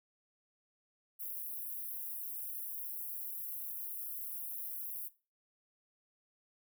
white high-pass noise, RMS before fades -42 dBFS, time 1.19-5.09 s, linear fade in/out 20 ms, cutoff 11000 Hz, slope 48 dB/octave, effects noise-tail reverb RT60 0.3 s tail -17 dB re dry

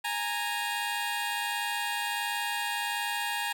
15% pulse tone pair together, 827.6 / 929 Hz, G#5 / A#5, -6 / -6 cents, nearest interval major second, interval 200 cents, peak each -26 dBFS, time 0.04-3.53 s, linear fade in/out 10 ms, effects none

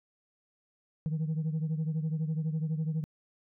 sine beating tone pair, 155.56 / 167.56 Hz, D#3 / E3, 0 / +29 cents, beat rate 12 Hz, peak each -28 / -33 dBFS, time 1.06-3.04 s, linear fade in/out 0 ms, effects tanh soft clip ceiling -26 dBFS

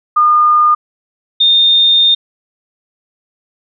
sine tone pair in turn, 1216 / 3644 Hz, D#6 / A#7, -40 / -40 cents, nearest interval octave + perfect fifth, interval 1900 cents, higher second, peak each -6 dBFS, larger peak neither, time 0.16-0.75 / 1.4-2.15 s, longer second, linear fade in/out 10 ms, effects none

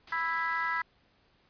white noise, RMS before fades -46 dBFS, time 0.07-0.82 s, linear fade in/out 5 ms
harmonic tone, 329.6 Hz, E4, in tune, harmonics 3 / 4 / 5 / 6, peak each -34 / -34 / -34 / -34 dBFS, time 0.12-0.82 s, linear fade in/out 5 ms
effects pink hiss -67 dBFS RMS until 1.49 s + resampled to 11025 Hz

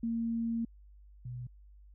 sine tone pair in turn, 230 / 123.54 Hz, A#3 / B2, -23 / +1 cents, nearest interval major seventh, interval 1076 cents, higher first, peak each -30 / -38 dBFS, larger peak first, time 0.03-0.65 / 1.25-1.47 s, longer first, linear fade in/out 5 ms, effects added 50 Hz sine -53 dBFS peak until 1.94 s

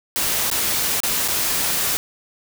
white noise with dropouts, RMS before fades -21 dBFS, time 0.16-1.97 s, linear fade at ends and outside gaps 0 ms, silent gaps 0.501-0.514 / 1.003-1.034 / 1.278-1.284 s, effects none

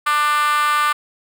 5% pulse tone with high-pass filter, 296.8 Hz, D4, 18 cents sharp, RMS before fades -17 dBFS, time 0.06-0.93 s, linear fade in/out 10 ms, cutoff 1200 Hz, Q 6.6, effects none

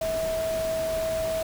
sine tone in noise, 646 Hz, E5, 35 cents flat, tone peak -25 dBFS, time 0.01-1.43 s, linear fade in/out 5 ms, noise pink, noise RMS -36 dBFS, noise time 0.01-1.43 s, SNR +8 dB, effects none

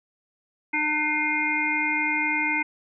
harmonic tone with a mistuned harmonic, 302 Hz, D4, 48 cents sharp, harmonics 1 / 3 / 5 / 7 / 8, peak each -31 / -30 / -34 / -24 / -29 dBFS, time 0.73-2.63 s, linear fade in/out 10 ms, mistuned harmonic 8, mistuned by +27 cents, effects none

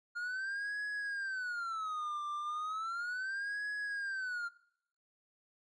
triangle tone with vibrato, 1410 Hz, F6, 16 cents sharp, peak -34 dBFS, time 0.15-4.49 s, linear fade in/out 20 ms, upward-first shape sine, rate 0.35 Hz, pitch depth 300 cents each way, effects noise-tail reverb RT60 0.7 s tail -21 dB re dry + resampled to 22050 Hz

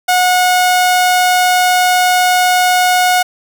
sawtooth tone, 728 Hz, F#5, 28 cents flat, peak -5 dBFS, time 0.08-3.23 s, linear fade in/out 10 ms, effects none

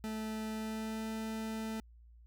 40% pulse tone with pitch glide, 218.4 to 220.8 Hz, A3 to A3, -13 to +6 cents, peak -36 dBFS, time 0.04-1.8 s, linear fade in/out 0 ms, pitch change +19 cents, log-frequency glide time 0.51-1.07 s, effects added 58 Hz sine -55 dBFS peak until 2.26 s

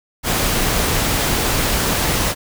pink noise, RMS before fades -18 dBFS, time 0.23-2.35 s, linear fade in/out 50 ms, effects none

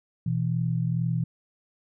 sine tone pair together, 122.59 / 164.81 Hz, B2 / E3, -12 / 0 cents, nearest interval perfect fourth, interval 512 cents, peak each -26 dBFS, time 0.26-1.24 s, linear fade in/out 5 ms, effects none

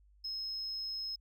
triangle tone, 5160 Hz, E8, 38 cents flat, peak -34 dBFS, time 0.24-1.16 s, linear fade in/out 10 ms, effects tanh soft clip ceiling -33 dBFS + added 50 Hz sine -61 dBFS peak until 1.2 s

